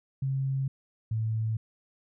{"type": "tone pair in turn", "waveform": "sine", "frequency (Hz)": [134.8, 110.79], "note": ["C#3", "A2"], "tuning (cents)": [-48, 12], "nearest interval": "minor third", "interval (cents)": 340, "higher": "first", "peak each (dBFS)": -26, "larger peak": "neither", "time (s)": [[0.22, 0.68], [1.11, 1.57]], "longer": "neither", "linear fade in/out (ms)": 5, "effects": []}